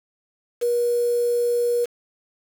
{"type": "tone with quantisation", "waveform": "sine", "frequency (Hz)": 480, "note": "B4", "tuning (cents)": -49, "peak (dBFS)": -18, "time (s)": [0.61, 1.86], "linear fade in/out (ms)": 20, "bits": 6, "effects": []}